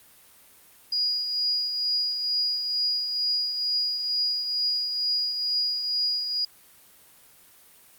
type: tone with tremolo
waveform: sine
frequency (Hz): 4887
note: D#8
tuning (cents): -32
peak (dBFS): -21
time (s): 0.92-6.45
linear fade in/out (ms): 5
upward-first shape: triangle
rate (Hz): 2.2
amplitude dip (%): 50
effects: white hiss -54 dBFS RMS until 7.98 s + Opus 32 kbps